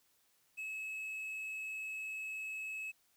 triangle tone with quantisation, 2583 Hz, E7, 36 cents flat, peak -38 dBFS, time 0.57-2.92 s, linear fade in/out 20 ms, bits 11, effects white hiss -73 dBFS RMS until 3.16 s

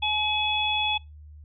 harmonic tone, 850 Hz, G#5, 40 cents sharp, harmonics 1 / 3 / 4, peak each -28 / -28 / -26 dBFS, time 0.02-0.98 s, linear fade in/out 10 ms, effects noise-tail reverb RT60 0.2 s tail -23 dB re dry + added 75 Hz sine -43 dBFS peak until 1.44 s

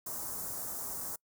white band-stop noise, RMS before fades -39 dBFS, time 0.06-1.16 s, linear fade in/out 5 ms, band 1300 to 6400 Hz, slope 24 dB/octave, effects noise-tail reverb RT60 0.1 s tail -26 dB re dry

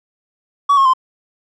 triangle tone with pitch steps, 1133 / 1085 / 1039 Hz, C#6 / C#6 / C6, +37 / -37 / -12 cents, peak -6 dBFS, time 0.69-0.936 s, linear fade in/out 10 ms, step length 82 ms, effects tanh soft clip ceiling -3 dBFS + resampled to 22050 Hz

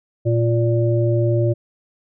harmonic tone, 116.54 Hz, A#2, in tune, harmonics 1 / 3 / 5, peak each -16 / -21 / -23 dBFS, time 0.25-1.54 s, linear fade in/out 20 ms, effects none

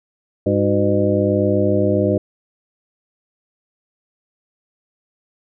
harmonic tone with a mistuned harmonic, 101.2 Hz, G#2, 44 cents flat, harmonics 1 / 2 / 3 / 4 / 5 / 6, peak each -21 / -21 / -21 / -21 / -21 / -21 dBFS, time 0.46-2.18 s, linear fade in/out 5 ms, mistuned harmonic 4, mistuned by -150 cents, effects none

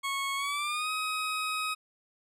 20% pulse tone with pitch glide, 1100 to 1263.6 Hz, C#6 to D#6, -14 to +26 cents, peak -25 dBFS, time 0.03-1.75 s, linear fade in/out 20 ms, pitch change +240 cents, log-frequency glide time 0.36-0.9 s, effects low-pass 12000 Hz 12 dB/octave

